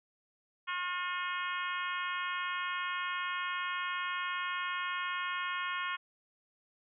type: harmonic tone with a mistuned harmonic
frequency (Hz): 360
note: F#4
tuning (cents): -47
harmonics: 3 / 4 / 5 / 6 / 7 / 8 / 9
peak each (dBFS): -37 / -39 / -41 / -43 / -44 / -45 / -46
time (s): 0.67-5.97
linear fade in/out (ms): 20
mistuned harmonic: 4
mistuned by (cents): -21
effects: none